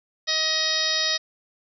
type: harmonic tone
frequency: 630 Hz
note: D#5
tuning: 21 cents sharp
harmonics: 1 / 2 / 3 / 4 / 5 / 6 / 7 / 8 / 9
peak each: -34 / -37 / -29 / -37 / -34 / -26 / -30 / -26 / -31 dBFS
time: 0.27-1.18 s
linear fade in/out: 20 ms
effects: none